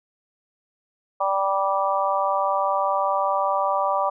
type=harmonic tone; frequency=195 Hz; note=G3; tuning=9 cents flat; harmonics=3 / 4 / 5 / 6; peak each=-25 / -25 / -25 / -25 dBFS; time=1.2-4.1 s; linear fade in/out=10 ms; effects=none